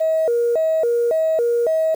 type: tone with vibrato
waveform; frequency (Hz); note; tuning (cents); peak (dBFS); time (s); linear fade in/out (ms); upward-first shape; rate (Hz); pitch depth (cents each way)
sine; 550; C#5; -14; -14; 0-1.95; 10; square; 1.8; 260
effects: tanh soft clip ceiling -11 dBFS + 7-bit